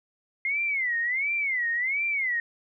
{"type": "tone with vibrato", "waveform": "sine", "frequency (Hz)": 2093, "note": "C7", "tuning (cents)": 0, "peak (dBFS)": -24, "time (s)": [0.45, 2.4], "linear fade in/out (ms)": 2, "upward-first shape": "sine", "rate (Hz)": 1.4, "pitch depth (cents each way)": 210, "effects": []}